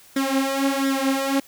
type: tone with flanger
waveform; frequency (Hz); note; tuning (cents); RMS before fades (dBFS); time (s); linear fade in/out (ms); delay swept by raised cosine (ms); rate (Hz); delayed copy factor
sawtooth; 271.6; C#4; -35; -22; 0.16-1.4; 5; 0.55 to 5.35; 1.4; +0.8
effects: white hiss -50 dBFS RMS until 1.47 s

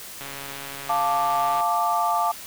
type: click train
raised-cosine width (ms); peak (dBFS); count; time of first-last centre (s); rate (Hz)
0.3; -20; 195; 0.21-1.606; 139
type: chord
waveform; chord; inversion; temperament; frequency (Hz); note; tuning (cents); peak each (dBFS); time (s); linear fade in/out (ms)
sine; D minor; first; equal; 698.5 / 880 / 1174.7; F5 / A5 / D6; 0 / 0 / 0; -24; 0.89-2.32; 10
effects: white hiss -39 dBFS RMS until 2.46 s

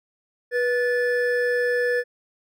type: tone pair together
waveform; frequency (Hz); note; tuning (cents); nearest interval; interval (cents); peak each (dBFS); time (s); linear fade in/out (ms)
triangle; 488.6 / 1741; B4 / A6; -19 / -19; octave + minor seventh; 2200; -19 / -23; 0.51-2.04; 50
effects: none

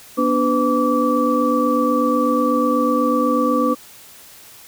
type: tone cluster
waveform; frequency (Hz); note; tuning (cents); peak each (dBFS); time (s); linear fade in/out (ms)
sine; 243.7 / 291.8 / 504 / 1156; B3 / D4 / B4 / D6; -23 / -11 / +35 / -28; -20; 0.17-3.75; 20
effects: white hiss -43 dBFS RMS until 4.67 s

